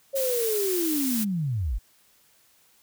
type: linear sweep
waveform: sine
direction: down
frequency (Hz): 552 to 39.72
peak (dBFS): -24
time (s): 0.13-1.79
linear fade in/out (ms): 20
type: noise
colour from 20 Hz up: blue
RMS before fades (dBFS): -30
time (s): 0.15-1.25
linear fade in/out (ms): 20
effects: white hiss -61 dBFS RMS until 2.82 s

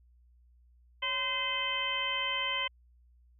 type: harmonic tone with a mistuned harmonic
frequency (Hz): 515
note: C5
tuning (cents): -28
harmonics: 1 / 2 / 3 / 4 / 5 / 6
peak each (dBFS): -44 / -37 / -44 / -35 / -39 / -33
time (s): 1.02-2.68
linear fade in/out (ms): 10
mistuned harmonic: 1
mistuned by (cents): +130
effects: added 60 Hz sine -59 dBFS peak until 3.39 s

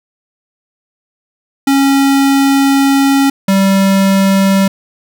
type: tone pair in turn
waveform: square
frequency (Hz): 274.9 / 194.38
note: C#4 / G3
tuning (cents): -14 / -14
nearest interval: tritone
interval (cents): 600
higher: first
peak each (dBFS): -8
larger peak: neither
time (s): 1.67-3.3 / 3.48-4.68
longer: first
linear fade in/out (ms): 5
effects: none

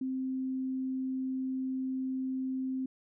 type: tone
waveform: sine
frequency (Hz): 261.3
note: C4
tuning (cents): -2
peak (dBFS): -31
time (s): 0.01-2.86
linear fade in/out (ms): 5
effects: none

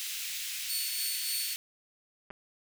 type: high-pass noise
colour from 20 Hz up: pink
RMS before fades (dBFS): -37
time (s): 0-1.56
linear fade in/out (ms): 0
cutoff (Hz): 2300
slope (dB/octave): 24
type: tone with tremolo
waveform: 15% pulse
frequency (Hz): 4434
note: C#8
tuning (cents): 0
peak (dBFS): -24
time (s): 0.69-1.54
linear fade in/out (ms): 10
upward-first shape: triangle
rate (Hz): 3.4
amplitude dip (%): 50
type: clicks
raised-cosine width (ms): 0.5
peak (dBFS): -28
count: 2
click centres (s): 2.304 / 2.309
effects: none

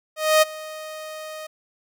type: tone with ADSR envelope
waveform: sawtooth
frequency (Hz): 622.3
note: D#5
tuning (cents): 0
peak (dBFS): -8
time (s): 0.16-1.47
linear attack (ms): 260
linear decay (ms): 20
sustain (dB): -21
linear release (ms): 9
effects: none

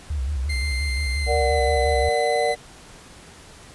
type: tone with vibrato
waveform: sine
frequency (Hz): 69.3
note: C#2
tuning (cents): 0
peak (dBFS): -22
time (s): 0.1-2.09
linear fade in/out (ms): 5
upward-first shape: square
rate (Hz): 5.7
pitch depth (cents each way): 120
type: tone with pitch glide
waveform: 30% pulse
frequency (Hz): 2093 to 2021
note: C7 to B6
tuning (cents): 0 to +39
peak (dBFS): -25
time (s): 0.49-2.55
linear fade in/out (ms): 10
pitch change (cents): -61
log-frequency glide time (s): 1.13-1.6
type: chord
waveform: sine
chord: Bb augmented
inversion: none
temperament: equal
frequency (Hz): 466.2 / 587.3 / 740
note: Bb4 / D5 / F#5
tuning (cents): 0 / 0 / 0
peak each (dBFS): -23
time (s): 1.26-2.56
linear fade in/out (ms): 50
effects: pink hiss -45 dBFS RMS until 3.74 s + resampled to 24000 Hz

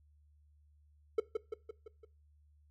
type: tone with echo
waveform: triangle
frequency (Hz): 440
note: A4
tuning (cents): 0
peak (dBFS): -23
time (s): 1.18-1.2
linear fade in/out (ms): 5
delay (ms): 170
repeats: 5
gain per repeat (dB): -5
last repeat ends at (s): 2.05
effects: noise-tail reverb RT60 0.3 s tail -20 dB re dry + added 74 Hz sine -63 dBFS peak until 2.7 s

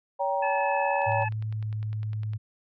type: chord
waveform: sine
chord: G diminished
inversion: second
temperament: just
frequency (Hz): 564.5 / 784 / 940.8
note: Db5 / G5 / Bb5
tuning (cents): +31 / 0 / +16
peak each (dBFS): -28 / -29 / -29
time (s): 0.19-1.25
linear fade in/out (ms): 20
type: harmonic tone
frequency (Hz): 863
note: A5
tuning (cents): -34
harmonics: 1 / 2 / 3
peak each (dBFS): -30 / -34 / -34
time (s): 0.42-1.29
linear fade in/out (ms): 10
type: click train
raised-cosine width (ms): 0.3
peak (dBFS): -32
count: 14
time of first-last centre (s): 1.02-2.334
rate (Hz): 9.89
type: tone with pitch glide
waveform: sine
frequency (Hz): 108.6 to 107.41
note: A2 to A2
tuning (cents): -22 to -41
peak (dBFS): -28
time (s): 1.06-2.38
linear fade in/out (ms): 20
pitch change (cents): -19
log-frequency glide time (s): 1.51-1.7
effects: none

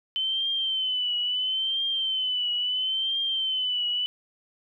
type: tone with vibrato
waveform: sine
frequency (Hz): 3058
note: G7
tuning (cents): -44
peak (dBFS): -24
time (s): 0.16-4.06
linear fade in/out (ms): 0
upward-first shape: triangle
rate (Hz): 0.74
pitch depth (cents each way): 82
effects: 11-bit

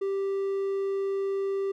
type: tone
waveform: triangle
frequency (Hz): 392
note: G4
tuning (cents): 0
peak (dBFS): -24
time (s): 0.01-1.72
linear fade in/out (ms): 10
effects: none

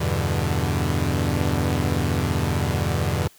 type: chord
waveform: sawtooth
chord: E minor seventh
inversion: none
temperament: equal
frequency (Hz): 82.41 / 98 / 123.47 / 146.83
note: E2 / G2 / B2 / D3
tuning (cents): 0 / 0 / 0 / 0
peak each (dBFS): -21 / -22 / -23 / -23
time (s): 0-3.28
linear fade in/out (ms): 10
effects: white hiss -53 dBFS RMS until 3.38 s

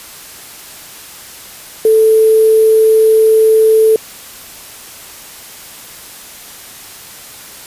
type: tone with sample-and-hold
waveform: sine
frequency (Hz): 439.2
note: A4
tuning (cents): -3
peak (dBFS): -5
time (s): 1.85-3.96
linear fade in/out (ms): 2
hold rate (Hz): 11025
effects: white hiss -33 dBFS RMS until 7.66 s + resampled to 32000 Hz

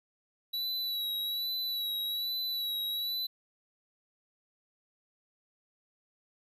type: tone with vibrato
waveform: square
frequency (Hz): 3922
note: B7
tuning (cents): -13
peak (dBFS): -32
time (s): 0.53-3.27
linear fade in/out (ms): 10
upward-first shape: sine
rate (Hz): 1.2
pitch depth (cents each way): 37
effects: none

